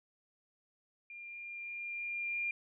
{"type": "tone with level ramp", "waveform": "sine", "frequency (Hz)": 2399, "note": "D7", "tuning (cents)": 36, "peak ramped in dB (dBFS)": [-46, -32], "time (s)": [1.1, 2.51], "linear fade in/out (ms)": 2, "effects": []}